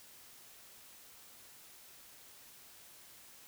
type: silence
effects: white hiss -57 dBFS RMS until 3.47 s